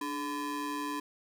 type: ring-modulated tone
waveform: square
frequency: 359 Hz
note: F4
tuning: 48 cents sharp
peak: -31 dBFS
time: 0.01-1 s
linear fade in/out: 5 ms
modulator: 652 Hz
effects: none